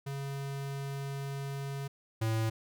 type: tone pair in turn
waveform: square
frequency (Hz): 138.59 / 111.55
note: C#3 / A2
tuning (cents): 0 / +24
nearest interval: major third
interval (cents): 376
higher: first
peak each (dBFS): -36 / -29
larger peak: second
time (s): 0.06-1.88 / 2.21-2.5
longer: first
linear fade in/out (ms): 10
effects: none